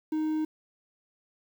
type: tone with quantisation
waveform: triangle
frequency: 311.1 Hz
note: D#4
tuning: in tune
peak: -24 dBFS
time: 0.12-0.45 s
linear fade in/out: 5 ms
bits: 9
effects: none